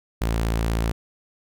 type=tone; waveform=sawtooth; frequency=56.2 Hz; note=A1; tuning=37 cents sharp; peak=-17 dBFS; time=0.21-0.92 s; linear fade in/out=10 ms; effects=none